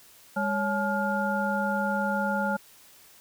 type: tone cluster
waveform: sine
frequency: 203.2 / 557 / 856 / 1411 Hz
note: G#3 / C#5 / A5 / F6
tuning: -38 / +8 / -48 / +17 cents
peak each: -29 / -31 / -30 / -30 dBFS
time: 0.36-2.57 s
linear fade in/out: 10 ms
effects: white hiss -54 dBFS RMS until 3.2 s